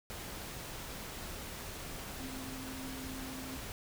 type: tone in noise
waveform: sine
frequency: 262.2 Hz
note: C4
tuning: 4 cents sharp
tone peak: -44 dBFS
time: 2.2-3.57 s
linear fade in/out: 0 ms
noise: pink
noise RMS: -44 dBFS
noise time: 0.1-3.72 s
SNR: -3 dB
effects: none